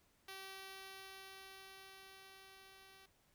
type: tone with level ramp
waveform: 5% pulse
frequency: 385.2 Hz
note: G4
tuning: 30 cents flat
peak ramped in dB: -37 to -49 dBFS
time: 0.28-3.06 s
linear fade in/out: 5 ms
effects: pink hiss -74 dBFS RMS until 3.34 s